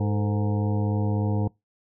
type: harmonic tone with a mistuned harmonic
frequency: 103.3 Hz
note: G#2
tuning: 9 cents flat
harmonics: 1 / 2 / 3 / 4 / 5 / 7 / 8 / 9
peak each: -23 / -29 / -33 / -35 / -37 / -40 / -41 / -42 dBFS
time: 0-1.48 s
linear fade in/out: 5 ms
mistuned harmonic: 4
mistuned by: +110 cents
effects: noise-tail reverb RT60 0.2 s tail -24 dB re dry